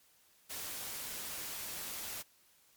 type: noise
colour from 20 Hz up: white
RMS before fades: -42 dBFS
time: 0.49-2.23 s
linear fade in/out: 20 ms
effects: white hiss -67 dBFS RMS until 2.76 s + MP3 96 kbps